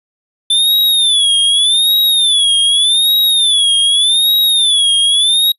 square tone with vibrato, 3520 Hz, A7, in tune, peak -9 dBFS, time 0.5-5.52 s, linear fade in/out 5 ms, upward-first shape sine, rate 0.84 Hz, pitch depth 140 cents each way, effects noise-tail reverb RT60 0.1 s tail -26 dB re dry + resampled to 32000 Hz

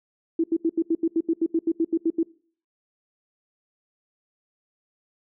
sine tone bursts, 329.6 Hz, E4, in tune, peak -18 dBFS, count 15, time 0.39-2.231 s, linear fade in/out 5 ms, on 49 ms, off 79 ms, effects noise-tail reverb RT60 0.5 s tail -23 dB re dry

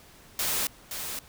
white noise with echo, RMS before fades -28 dBFS, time 0.39-0.67 s, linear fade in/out 2 ms, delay 520 ms, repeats 1, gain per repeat -7 dB, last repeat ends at 1.19 s, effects pink hiss -53 dBFS RMS until 1.28 s

